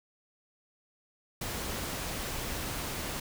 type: noise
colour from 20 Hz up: pink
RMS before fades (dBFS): -36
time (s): 1.41-3.2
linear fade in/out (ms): 5
effects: none